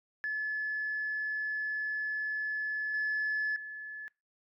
sine tone with level steps, 1721 Hz, A6, 39 cents flat, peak -30 / -27 / -39 dBFS, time 0.24-4.08 s, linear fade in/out 0 ms, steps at 2.94 / 3.56 s, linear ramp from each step 2 ms, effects noise-tail reverb RT60 0.3 s tail -24 dB re dry + tanh soft clip ceiling -26 dBFS

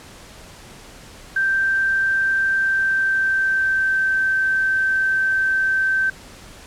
sine tone with pitch glide, 1568 to 1551.8 Hz, G6 to G6, 0 to -18 cents, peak -16 dBFS, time 1.36-6.1 s, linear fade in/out 5 ms, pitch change -18 cents, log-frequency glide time 2.53-4.1 s, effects pink hiss -42 dBFS RMS until 6.66 s + low-pass 10000 Hz 12 dB/octave

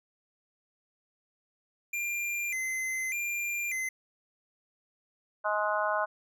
square tone with vibrato, 2217 Hz, C#7, in tune, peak -31 dBFS, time 1.93-3.89 s, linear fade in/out 5 ms, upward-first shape square, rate 0.84 Hz, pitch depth 130 cents each way
harmonic tone, 210 Hz, G#3, 19 cents sharp, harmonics 3 / 4 / 5 / 6 / 7, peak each -31 / -34 / -32 / -35 / -33 dBFS, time 5.44-6.06 s, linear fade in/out 20 ms
effects none

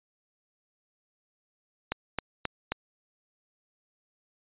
click train, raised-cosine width 0.3 ms, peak -12 dBFS, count 4, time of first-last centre 1.92-2.72 s, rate 3.75 Hz, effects resampled to 8000 Hz

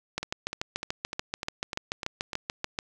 two click trains, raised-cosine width 0.2 ms, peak -12 / -16 dBFS, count 19 / 8, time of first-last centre 0.18-2.789 / 0.23-2.332 s, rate 6.9 / 3.33 Hz, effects none

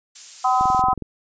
violet noise, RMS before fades -30 dBFS, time 0.15-0.82 s, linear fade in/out 10 ms
harmonic tone, 254.3 Hz, C4, 49 cents flat, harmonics 3 / 4 / 5, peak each -18 / -20 / -22 dBFS, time 0.44-0.94 s, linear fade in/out 10 ms
click train, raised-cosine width 3 ms, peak -18 dBFS, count 10, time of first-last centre 0.61-1.023 s, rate 21.8 Hz
effects resampled to 16000 Hz

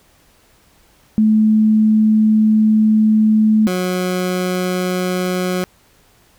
sine / 20% pulse tone pair in turn, 216.5 / 182.26 Hz, A3 / F#3, -28 / -26 cents, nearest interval minor third, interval 298 cents, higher first, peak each -9 / -12 dBFS, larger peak first, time 1.18-3.67 / 3.67-5.64 s, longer first, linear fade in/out 0 ms, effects pink hiss -53 dBFS RMS until 6.38 s

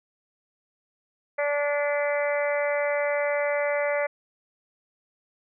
harmonic tone, 289.8 Hz, D4, 23 cents flat, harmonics 2 / 3 / 4 / 5 / 6 / 7 / 8, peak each -24 / -35 / -37 / -36 / -36 / -31 / -38 dBFS, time 1.38-4.07 s, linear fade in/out 10 ms, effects none

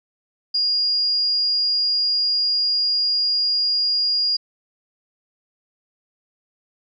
sine tone, 4845 Hz, D#8, 47 cents flat, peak -17 dBFS, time 0.54-4.37 s, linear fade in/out 10 ms, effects none

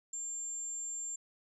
sine tone, 7340 Hz, A#8, 28 cents flat, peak -37 dBFS, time 0.13-1.16 s, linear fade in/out 5 ms, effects none

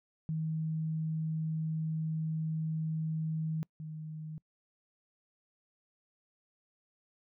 sine tone pair in turn, 158.6 / 156.06 Hz, D#3 / D#3, +33 / +6 cents, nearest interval unison, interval 27 cents, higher first, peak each -31 / -39 dBFS, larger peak first, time 0.29-3.63 / 3.8-4.38 s, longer first, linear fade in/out 0 ms, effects noise-tail reverb RT60 0.1 s tail -26 dB re dry

